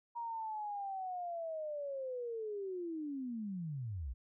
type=linear sweep; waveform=sine; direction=down; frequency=949 to 53.9 Hz; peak=-38 dBFS; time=0.15-4.14 s; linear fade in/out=20 ms; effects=none